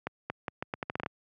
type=accelerating click train; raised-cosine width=0.5 ms; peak=-17 dBFS; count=11; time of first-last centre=0.07-1.062 s; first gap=230 ms; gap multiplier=0.79; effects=high-pass 100 Hz 12 dB/octave